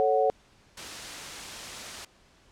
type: chord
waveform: sine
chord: F# minor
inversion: first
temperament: equal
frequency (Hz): 440 / 554.4 / 740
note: A4 / C#5 / F#5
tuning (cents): 0 / 0 / 0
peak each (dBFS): -25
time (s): 0-0.3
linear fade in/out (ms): 0
type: noise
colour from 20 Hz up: white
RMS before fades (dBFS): -38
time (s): 0.77-2.05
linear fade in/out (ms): 5
effects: pink hiss -60 dBFS RMS until 2.51 s + low-pass 7000 Hz 12 dB/octave